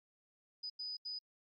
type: tone bursts at uneven times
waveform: sine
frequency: 4978 Hz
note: D#8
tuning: in tune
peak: -40 dBFS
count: 3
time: 0.63-0.7 / 0.79-0.97 / 1.05-1.19 s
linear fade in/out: 10 ms
effects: AAC 32 kbps